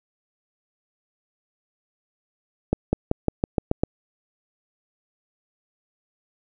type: accelerating click train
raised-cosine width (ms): 2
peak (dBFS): -6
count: 8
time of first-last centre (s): 2.73-3.835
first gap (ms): 200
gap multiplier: 0.92
effects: none